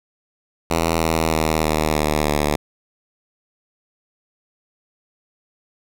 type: tone with pitch steps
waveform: 5% pulse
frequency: 82.41 / 80.71 / 79.05 / 77.43 / 75.83 / 74.27 Hz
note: E2 / E2 / D#2 / D#2 / D#2 / D2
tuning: 0 / -36 / +28 / -8 / -44 / +20 cents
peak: -6 dBFS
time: 0.7-2.56 s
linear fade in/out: 5 ms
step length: 310 ms
effects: none